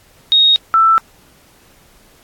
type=tone pair in turn; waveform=sine; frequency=3744 / 1327.5 Hz; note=A#7 / E6; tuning=+7 / +12 cents; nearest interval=octave + tritone; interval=1795 cents; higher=first; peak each=-7 dBFS; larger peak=neither; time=0.32-0.56 / 0.74-0.98 s; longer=neither; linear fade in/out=0 ms; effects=pink hiss -49 dBFS RMS until 2.23 s + AAC 64 kbps